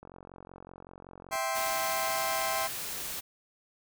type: click train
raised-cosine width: 1 ms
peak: -33 dBFS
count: 61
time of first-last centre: 0.03-1.355 s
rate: 45.3 Hz
type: chord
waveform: sawtooth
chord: C major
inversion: first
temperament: just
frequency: 654.1 / 784.9 / 1046.5 Hz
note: E5 / G5 / C6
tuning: -14 / +2 / 0 cents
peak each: -30 dBFS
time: 1.31-2.68 s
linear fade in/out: 20 ms
type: noise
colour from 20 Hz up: white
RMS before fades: -37 dBFS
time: 1.54-3.21 s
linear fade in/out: 20 ms
effects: none